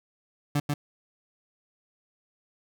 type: tone with echo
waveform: 30% pulse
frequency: 145.4 Hz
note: D3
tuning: 17 cents flat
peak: -20 dBFS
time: 0.55-0.6 s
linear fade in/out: 5 ms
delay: 140 ms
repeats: 1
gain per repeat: -2 dB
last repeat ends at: 0.74 s
effects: none